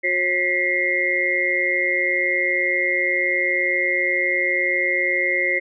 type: tone cluster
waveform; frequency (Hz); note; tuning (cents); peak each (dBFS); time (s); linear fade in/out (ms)
sine; 361.8 / 541 / 1953 / 2121; F#4 / C#5 / B6 / C7; -39 / -42 / -20 / +23; -28 / -27 / -23 / -20; 0.03-5.6; 20
effects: none